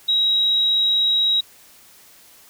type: tone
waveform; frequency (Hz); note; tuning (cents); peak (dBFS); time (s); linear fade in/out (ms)
sine; 3834; A#7; +48; -15; 0.08-1.41; 10
effects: white hiss -49 dBFS RMS until 2.49 s